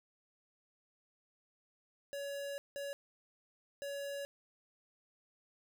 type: tone bursts at uneven times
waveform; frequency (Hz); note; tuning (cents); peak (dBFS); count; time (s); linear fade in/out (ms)
square; 563; C#5; +27; -40; 3; 2.13-2.58 / 2.76-2.93 / 3.82-4.25; 0
effects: none